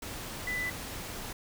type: tone in noise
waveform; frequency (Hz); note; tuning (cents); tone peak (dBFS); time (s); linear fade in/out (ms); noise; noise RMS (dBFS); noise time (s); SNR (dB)
sine; 1993; B6; +15; -31; 0.47-0.7; 5; pink; -40; 0.02-1.33; +6
effects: none